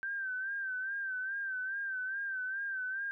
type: tone with vibrato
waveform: sine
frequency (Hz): 1559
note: G6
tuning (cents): -10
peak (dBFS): -34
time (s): 0.03-3.11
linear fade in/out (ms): 0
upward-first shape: sine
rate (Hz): 2.4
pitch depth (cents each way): 64
effects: none